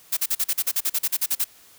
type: noise bursts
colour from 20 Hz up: blue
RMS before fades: -22 dBFS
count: 15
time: 0.12-1.444 s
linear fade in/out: 10 ms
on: 50 ms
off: 41 ms
effects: white hiss -52 dBFS RMS until 1.78 s